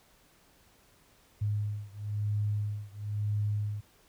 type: beating tone pair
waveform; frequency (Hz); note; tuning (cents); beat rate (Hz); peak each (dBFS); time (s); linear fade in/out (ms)
sine; 103.83 / 104.83; G#2 / G#2; 0 / +17; 1; -32 / -33; 1.41-3.81; 10
effects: pink hiss -63 dBFS RMS until 4.08 s